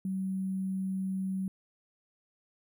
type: tone with sample-and-hold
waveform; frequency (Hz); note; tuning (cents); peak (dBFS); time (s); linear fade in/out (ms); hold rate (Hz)
sine; 190; F#3; +46; -30; 0.05-1.48; 2; 11025
effects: none